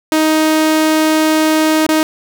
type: tone with dropouts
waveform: sawtooth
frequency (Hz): 313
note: D#4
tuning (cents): +10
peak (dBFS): -6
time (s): 0.12-2.03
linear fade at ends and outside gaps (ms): 1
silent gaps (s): 1.866-1.889
effects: none